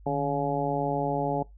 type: harmonic tone with a mistuned harmonic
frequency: 141 Hz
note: C#3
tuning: 30 cents sharp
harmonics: 1 / 2 / 3 / 4 / 5 / 6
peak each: -32 / -32 / -32 / -32 / -32 / -32 dBFS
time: 0.06-1.43 s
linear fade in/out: 5 ms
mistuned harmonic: 1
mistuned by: +97 cents
effects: noise-tail reverb RT60 0.2 s tail -22 dB re dry + added 50 Hz sine -47 dBFS peak until 1.57 s